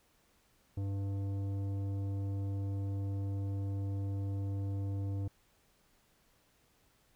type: tone with tanh clipping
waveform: sine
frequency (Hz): 98.7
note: G2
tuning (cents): +12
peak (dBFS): -35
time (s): 0.77-5.28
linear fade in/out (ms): 5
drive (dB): 12
effects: pink hiss -70 dBFS RMS until 7.15 s